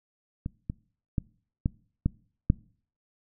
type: clicks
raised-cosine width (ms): 5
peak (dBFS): -19 / -18 / -14 / -12 / -11 / -7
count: 6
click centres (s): 0.461 / 0.699 / 1.182 / 1.659 / 2.06 / 2.501
effects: noise-tail reverb RT60 0.5 s tail -24 dB re dry